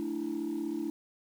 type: chord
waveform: sine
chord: A suspended fourth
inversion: none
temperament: equal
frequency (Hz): 220 / 293.7 / 329.6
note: A3 / D4 / E4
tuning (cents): 0 / 0 / 0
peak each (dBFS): -38 / -34 / -33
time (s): 0-0.9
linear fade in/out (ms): 0
effects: tanh soft clip ceiling -27 dBFS + 9-bit